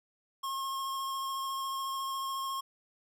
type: tone with vibrato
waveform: square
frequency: 1078 Hz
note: C#6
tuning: 49 cents flat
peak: -34 dBFS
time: 0.43-2.61 s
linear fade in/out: 10 ms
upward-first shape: sine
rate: 14 Hz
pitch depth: 13 cents each way
effects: 12-bit